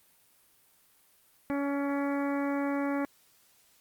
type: harmonic tone with a mistuned harmonic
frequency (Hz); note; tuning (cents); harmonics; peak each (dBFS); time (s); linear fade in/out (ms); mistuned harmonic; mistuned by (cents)
281.8; C#4; +29; 1 / 2 / 3 / 4 / 5 / 6 / 7 / 8; -29 / -35 / -39 / -41 / -43 / -45 / -46 / -47; 1.5-3.05; 0; 5; -19
effects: white hiss -64 dBFS RMS until 3.8 s + Opus 32 kbps